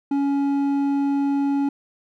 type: tone with hard clipping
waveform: sine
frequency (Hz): 280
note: C#4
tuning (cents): +18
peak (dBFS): -20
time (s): 0.11-1.69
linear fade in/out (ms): 5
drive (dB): 6
effects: none